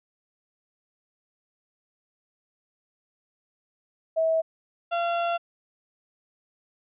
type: tone pair in turn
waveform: sine / 35% pulse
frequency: 647 / 685.5 Hz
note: E5 / F5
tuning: -32 / -32 cents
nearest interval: minor second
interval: 100 cents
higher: second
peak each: -20 / -22 dBFS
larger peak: first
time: 4.16-4.42 / 4.91-5.38 s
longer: second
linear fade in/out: 20 ms
effects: resampled to 8000 Hz